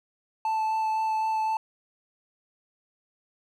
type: tone with vibrato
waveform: triangle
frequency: 878 Hz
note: A5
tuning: 4 cents flat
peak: -22 dBFS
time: 0.45-1.57 s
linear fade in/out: 2 ms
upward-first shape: sine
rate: 3.9 Hz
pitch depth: 9 cents each way
effects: none